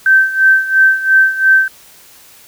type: tone with tremolo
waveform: sine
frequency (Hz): 1552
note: G6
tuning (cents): -18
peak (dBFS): -4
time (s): 0.06-1.68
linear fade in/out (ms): 2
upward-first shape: sine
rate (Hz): 2.9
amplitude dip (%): 80
effects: white hiss -42 dBFS RMS until 2.47 s